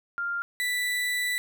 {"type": "tone pair in turn", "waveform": ["sine", "35% pulse"], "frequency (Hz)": [1396.9, 1975.5], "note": ["F6", "B6"], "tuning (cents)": [0, 0], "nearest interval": "tritone", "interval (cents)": 600, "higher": "second", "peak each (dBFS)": [-27, -24], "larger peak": "second", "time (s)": [[0.18, 0.42], [0.6, 1.38]], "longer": "second", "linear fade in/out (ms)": 0, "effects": []}